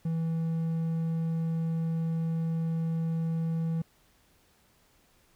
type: tone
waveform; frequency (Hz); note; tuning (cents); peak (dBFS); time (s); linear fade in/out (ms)
triangle; 163.6; E3; -13; -25; 0.05-3.82; 5
effects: pink hiss -65 dBFS RMS until 5.35 s